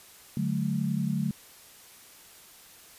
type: chord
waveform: sine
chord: D major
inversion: none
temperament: equal with one note detuned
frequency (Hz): 146.83 / 185 / 216.3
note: D3 / F#3 / A3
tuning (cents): 0 / 0 / -29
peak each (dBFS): -30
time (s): 0.37-1.31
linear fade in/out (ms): 2
effects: white hiss -52 dBFS RMS until 2.98 s + resampled to 32000 Hz